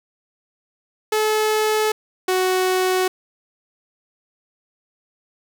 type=tone pair in turn; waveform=sawtooth; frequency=430.8 / 371 Hz; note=A4 / F#4; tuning=-37 / +5 cents; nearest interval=minor third; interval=258 cents; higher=first; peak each=-13 dBFS; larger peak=neither; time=1.12-1.92 / 2.28-3.08 s; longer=neither; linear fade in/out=5 ms; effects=none